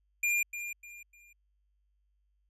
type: tone with echo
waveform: square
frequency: 2402 Hz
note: D7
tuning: 38 cents sharp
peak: -27 dBFS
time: 0.23-0.43 s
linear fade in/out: 5 ms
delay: 300 ms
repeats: 3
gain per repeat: -10 dB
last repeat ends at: 1.33 s
effects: added 50 Hz sine -70 dBFS peak until 2.49 s + resampled to 32000 Hz